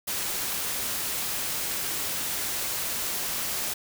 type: noise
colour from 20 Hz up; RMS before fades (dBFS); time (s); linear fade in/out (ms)
white; -30; 0.07-3.74; 10
effects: none